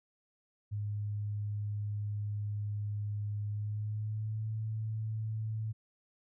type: tone with pitch glide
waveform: sine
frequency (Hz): 103.83 to 109.62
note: G#2 to A2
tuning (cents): 0 to -6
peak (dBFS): -33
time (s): 0.71-5.73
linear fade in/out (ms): 20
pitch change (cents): +94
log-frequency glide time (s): 3.46-4.5
effects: none

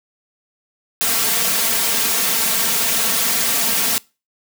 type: noise with comb filter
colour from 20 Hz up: white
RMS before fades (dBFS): -18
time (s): 1.01-3.98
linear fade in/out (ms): 0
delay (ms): 4.4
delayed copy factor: +0.85
effects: noise-tail reverb RT60 0.3 s tail -24 dB re dry + high-pass 80 Hz 12 dB/octave

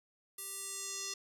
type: tone with band-pass filter sweep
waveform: square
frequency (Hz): 392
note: G4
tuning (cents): 0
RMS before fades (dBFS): -42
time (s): 0.38-1.14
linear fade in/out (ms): 5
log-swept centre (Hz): 11000 to 5600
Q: 2.6
effects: none

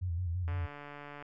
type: tone with vibrato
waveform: sine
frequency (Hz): 87.5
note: F2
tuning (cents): +4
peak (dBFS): -31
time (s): 0.01-0.67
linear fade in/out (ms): 20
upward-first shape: square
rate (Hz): 5.9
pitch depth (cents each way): 68
type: click train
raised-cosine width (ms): 0.5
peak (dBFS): -31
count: 109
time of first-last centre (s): 0.48-1.225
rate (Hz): 145
effects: none

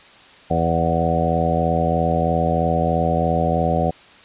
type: harmonic tone with a mistuned harmonic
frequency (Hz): 83.1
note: E2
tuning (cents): +15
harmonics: 1 / 2 / 3 / 4 / 5 / 6 / 7 / 8 / 9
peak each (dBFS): -25 / -22 / -27 / -31 / -30 / -25 / -24 / -29 / -22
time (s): 0.5-3.91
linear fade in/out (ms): 10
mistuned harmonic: 9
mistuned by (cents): -20
effects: white hiss -46 dBFS RMS until 4.24 s + resampled to 8000 Hz

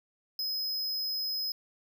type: tone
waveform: square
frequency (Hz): 5080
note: D#8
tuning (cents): +35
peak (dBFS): -31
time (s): 0.39-1.52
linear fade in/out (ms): 2
effects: none

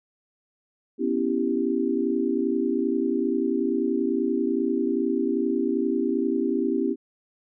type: chord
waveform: sine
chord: C# half-diminished seventh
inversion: third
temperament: equal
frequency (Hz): 246.9 / 277.2 / 329.6 / 392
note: B3 / C#4 / E4 / G4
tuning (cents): 0 / 0 / 0 / 0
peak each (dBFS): -27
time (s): 0.98-6.96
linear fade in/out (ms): 50
effects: none

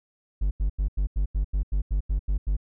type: tone bursts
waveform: triangle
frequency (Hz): 49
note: G1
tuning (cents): 0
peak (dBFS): -19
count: 12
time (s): 0.41-2.567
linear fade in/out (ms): 10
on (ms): 100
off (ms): 87
effects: none

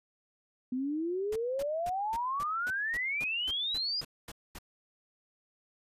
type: exponential sweep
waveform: sine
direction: up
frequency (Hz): 246.9 to 5010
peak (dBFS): -30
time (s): 0.72-4.01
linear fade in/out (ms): 5
type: noise bursts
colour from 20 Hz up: pink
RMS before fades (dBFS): -44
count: 13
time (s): 1.32-4.587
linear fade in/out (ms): 5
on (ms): 39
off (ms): 230
effects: resampled to 32000 Hz

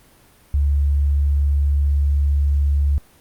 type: tone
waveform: sine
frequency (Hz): 71.3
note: C#2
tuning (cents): +49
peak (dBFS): -14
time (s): 0.54-2.98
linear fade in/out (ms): 0
effects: pink hiss -52 dBFS RMS until 3.2 s + Opus 32 kbps

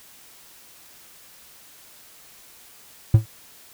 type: tone with exponential decay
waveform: triangle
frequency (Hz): 109.7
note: A2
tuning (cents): -5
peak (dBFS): -4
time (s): 3.14-3.26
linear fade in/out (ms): 5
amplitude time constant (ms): 25
effects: white hiss -49 dBFS RMS until 3.73 s

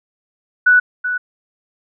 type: tone with echo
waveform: sine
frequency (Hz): 1480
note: F#6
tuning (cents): 0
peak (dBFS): -7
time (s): 0.66-0.8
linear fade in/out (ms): 10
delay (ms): 380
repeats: 1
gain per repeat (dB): -10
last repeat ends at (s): 1.18
effects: none

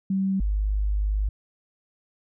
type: tone pair in turn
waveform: sine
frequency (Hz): 192.5 / 50.99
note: G3 / G#1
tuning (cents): -31 / -31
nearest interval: octave + major seventh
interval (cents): 2300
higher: first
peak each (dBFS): -21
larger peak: neither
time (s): 0.1-0.4 / 0.4-1.29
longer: second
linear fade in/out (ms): 5
effects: none

